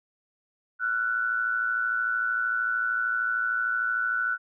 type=tone pair together; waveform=sine; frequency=1370.8 / 1484 Hz; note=F6 / F#6; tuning=-33 / +5 cents; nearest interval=minor second; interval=138 cents; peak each=-30 / -25 dBFS; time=0.79-4.38 s; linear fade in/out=50 ms; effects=none